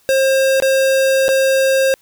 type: tone with dropouts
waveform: square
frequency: 534 Hz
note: C5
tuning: 35 cents sharp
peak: -12 dBFS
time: 0.09-1.94 s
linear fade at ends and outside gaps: 0 ms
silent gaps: 0.601-0.623 / 1.282-1.289 s
effects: white hiss -55 dBFS RMS until 2.01 s